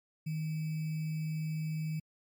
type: tone with sample-and-hold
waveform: sine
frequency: 157 Hz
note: D#3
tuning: 16 cents sharp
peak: -32 dBFS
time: 0.26-2 s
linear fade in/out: 10 ms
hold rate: 2450 Hz
effects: MP3 96 kbps